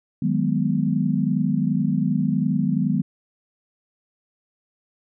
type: chord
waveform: sine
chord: G# minor seventh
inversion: second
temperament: equal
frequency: 155.56 / 185 / 207.7 / 246.9 Hz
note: D#3 / F#3 / G#3 / B3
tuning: 0 / 0 / 0 / 0 cents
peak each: -24 dBFS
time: 0.22-3.02 s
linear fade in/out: 5 ms
effects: none